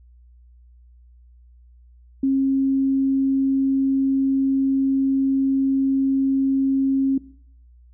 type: tone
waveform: sine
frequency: 270 Hz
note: C#4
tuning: 45 cents flat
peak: -16 dBFS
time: 2.23-7.18 s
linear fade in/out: 5 ms
effects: noise-tail reverb RT60 0.6 s tail -20 dB re dry + added 60 Hz sine -47 dBFS peak until 7.93 s